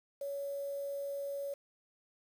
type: tone with quantisation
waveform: sine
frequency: 561 Hz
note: C#5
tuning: 21 cents sharp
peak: -36 dBFS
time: 0.21-1.54 s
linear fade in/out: 5 ms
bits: 9
effects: none